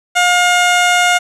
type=tone; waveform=15% pulse; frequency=713 Hz; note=F5; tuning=36 cents sharp; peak=-3 dBFS; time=0.15-1.19 s; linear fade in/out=20 ms; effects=resampled to 24000 Hz + 7-bit